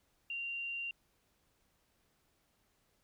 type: tone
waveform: sine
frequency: 2770 Hz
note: F7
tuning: 15 cents flat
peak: -37 dBFS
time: 0.3-0.91 s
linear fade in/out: 2 ms
effects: pink hiss -75 dBFS RMS until 3.03 s

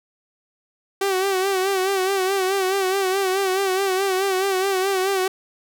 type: tone with vibrato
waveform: sawtooth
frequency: 383.1 Hz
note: G4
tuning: 40 cents flat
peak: -15 dBFS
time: 1.01-5.28 s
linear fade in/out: 5 ms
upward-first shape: sine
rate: 4.7 Hz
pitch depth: 63 cents each way
effects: none

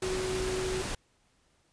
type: tone in noise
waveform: sine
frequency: 373.3 Hz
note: F#4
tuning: 15 cents sharp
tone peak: -31 dBFS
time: 0.02-0.82 s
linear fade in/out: 5 ms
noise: pink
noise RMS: -35 dBFS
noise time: 0.02-0.95 s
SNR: +1 dB
effects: pink hiss -69 dBFS RMS until 1.72 s + resampled to 22050 Hz

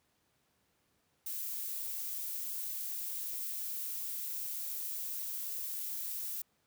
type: noise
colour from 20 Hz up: violet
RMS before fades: -39 dBFS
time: 1.26-6.42 s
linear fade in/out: 5 ms
effects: pink hiss -75 dBFS RMS until 6.66 s + high-pass 80 Hz 12 dB/octave

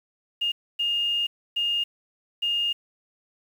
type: tone bursts at uneven times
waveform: sine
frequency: 2833 Hz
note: F7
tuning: 24 cents sharp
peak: -22 dBFS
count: 4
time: 0.41-0.52 / 0.79-1.27 / 1.56-1.84 / 2.42-2.73 s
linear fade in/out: 10 ms
effects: 8-bit

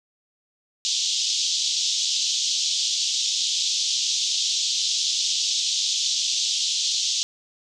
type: band-pass noise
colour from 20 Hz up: pink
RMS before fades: -24 dBFS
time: 0.85-7.23 s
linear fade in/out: 0 ms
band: 3200 to 6900 Hz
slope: 48 dB/octave
effects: none

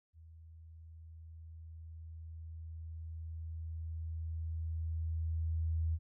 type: tone with level ramp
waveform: sine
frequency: 81 Hz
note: E2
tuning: 30 cents flat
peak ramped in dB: -53 to -30 dBFS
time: 0.13-5.99 s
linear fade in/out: 50 ms
effects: none

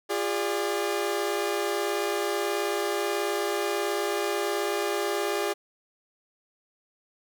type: chord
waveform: sawtooth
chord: D diminished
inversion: first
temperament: equal with one note detuned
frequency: 349.2 / 407.7 / 587.3 Hz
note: F4 / Ab4 / D5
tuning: 0 / -32 / 0 cents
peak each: -28 / -24 / -29 dBFS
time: 0.09-5.54 s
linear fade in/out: 20 ms
effects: none

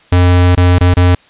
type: tone with dropouts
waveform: square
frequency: 89.3 Hz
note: F2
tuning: 39 cents sharp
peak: -6 dBFS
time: 0.12-1.15 s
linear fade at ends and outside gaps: 5 ms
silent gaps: 0.552-0.574 / 0.785-0.808 / 0.94-0.968 s
effects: white hiss -46 dBFS RMS until 1.29 s + resampled to 8000 Hz

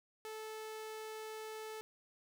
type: tone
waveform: sawtooth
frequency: 436.2 Hz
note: A4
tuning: 15 cents flat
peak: -40 dBFS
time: 0.25-1.81 s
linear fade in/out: 0 ms
effects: none

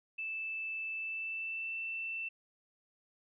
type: tone with pitch glide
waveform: sine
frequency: 2637 to 2671 Hz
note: E7 to E7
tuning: 0 to +22 cents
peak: -36 dBFS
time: 0.18-2.29 s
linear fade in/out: 10 ms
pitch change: +22 cents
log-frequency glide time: 0.94-1.79 s
effects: none

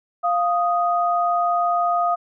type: tone pair together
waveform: sine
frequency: 698.5 / 1244.5 Hz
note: F5 / D#6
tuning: 0 / 0 cents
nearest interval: minor seventh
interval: 1000 cents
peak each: -19 / -21 dBFS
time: 0.23-2.16 s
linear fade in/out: 20 ms
effects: none

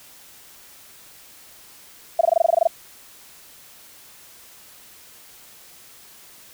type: tone bursts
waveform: sine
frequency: 670 Hz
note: E5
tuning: 28 cents sharp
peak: -11 dBFS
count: 12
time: 2.19-2.673 s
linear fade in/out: 5 ms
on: 21 ms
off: 21 ms
effects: white hiss -47 dBFS RMS until 6.53 s

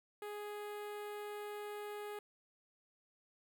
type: tone with notch filter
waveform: sawtooth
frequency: 415.6 Hz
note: G#4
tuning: 1 cent sharp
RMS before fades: -45 dBFS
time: 0.22-2.19 s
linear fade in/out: 2 ms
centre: 5700 Hz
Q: 0.72
effects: none

